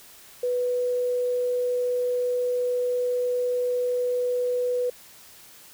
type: tone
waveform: sine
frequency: 493.9 Hz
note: B4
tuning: in tune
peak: -22 dBFS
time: 0.43-4.9 s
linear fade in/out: 5 ms
effects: white hiss -49 dBFS RMS until 5.73 s